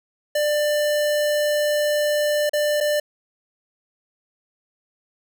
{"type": "tone with dropouts", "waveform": "square", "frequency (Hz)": 594, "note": "D5", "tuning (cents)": 20, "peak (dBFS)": -19, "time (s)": [0.35, 3], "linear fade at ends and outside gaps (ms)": 5, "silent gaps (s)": [[2.495, 2.533], [2.804, 2.808]], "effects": []}